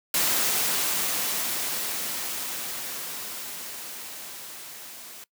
white noise with level ramp, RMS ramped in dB -23 to -43 dBFS, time 0.14-5.24 s, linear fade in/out 2 ms, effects noise-tail reverb RT60 0.1 s tail -21 dB re dry + high-pass 150 Hz 12 dB/octave

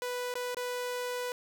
sawtooth tone with dropouts, 493.9 Hz, B4, in tune, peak -29 dBFS, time 0.02-1.32 s, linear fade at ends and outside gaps 1 ms, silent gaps 0.34-0.354 / 0.546-0.569 s, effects none

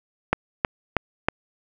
click train, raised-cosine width 0.5 ms, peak -3 dBFS, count 4, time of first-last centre 0.33-1.285 s, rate 3.14 Hz, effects none

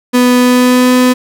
35% pulse tone with pitch glide, 247.9 to 251.7 Hz, B3 to B3, +7 to +33 cents, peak -4 dBFS, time 0.13-1.14 s, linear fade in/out 20 ms, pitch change +26 cents, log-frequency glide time 0.37-0.93 s, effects none

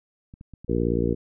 clicks, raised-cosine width 5 ms, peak -30 dBFS, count 4, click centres 0.339 / 0.411 / 0.537 / 0.646 s
harmonic tone, 58.27 Hz, A#1, in tune, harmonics 1 / 2 / 3 / 4 / 5 / 6 / 7 / 8, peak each -29 / -29 / -29 / -29 / -29 / -29 / -29 / -29 dBFS, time 0.68-1.15 s, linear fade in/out 20 ms
effects none

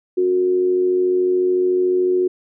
sine tone with amplitude modulation, 365.1 Hz, F#4, 23 cents flat, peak -12 dBFS, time 0.17-2.28 s, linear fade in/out 10 ms, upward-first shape sine, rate 93.8 Hz, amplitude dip 45%, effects none

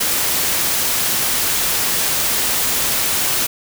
white noise, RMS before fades -18 dBFS, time 0-3.47 s, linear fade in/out 10 ms, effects none

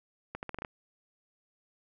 accelerating click train, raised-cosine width 0.5 ms, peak -22 dBFS, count 7, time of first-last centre 0.35-0.648 s, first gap 79 ms, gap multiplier 0.81, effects none

